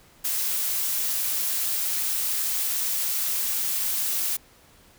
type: noise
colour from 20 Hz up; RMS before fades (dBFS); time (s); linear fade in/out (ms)
blue; -26; 0.24-4.37; 10
effects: pink hiss -55 dBFS RMS until 4.98 s